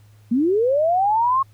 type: linear sweep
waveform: sine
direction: up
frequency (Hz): 220 to 1097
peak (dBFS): -15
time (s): 0.31-1.43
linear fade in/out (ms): 10
effects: added 105 Hz sine -47 dBFS peak until 1.53 s + pink hiss -60 dBFS RMS until 1.53 s